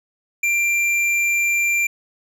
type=tone with hard clipping; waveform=sine; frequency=2370 Hz; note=D7; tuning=15 cents sharp; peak=-18 dBFS; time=0.43-1.87 s; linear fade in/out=5 ms; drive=9 dB; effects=none